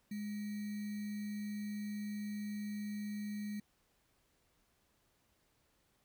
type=tone with sample-and-hold; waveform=sine; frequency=207.7 Hz; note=G#3; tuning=in tune; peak=-38 dBFS; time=0.11-3.6 s; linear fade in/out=5 ms; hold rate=2100 Hz; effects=pink hiss -75 dBFS RMS until 6.04 s